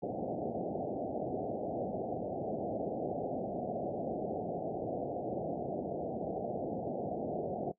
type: low-pass noise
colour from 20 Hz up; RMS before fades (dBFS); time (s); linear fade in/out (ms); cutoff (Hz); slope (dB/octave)
white; -36; 0.02-7.72; 10; 760; 96
effects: noise-tail reverb RT60 0.1 s tail -20 dB re dry + high-pass 150 Hz 12 dB/octave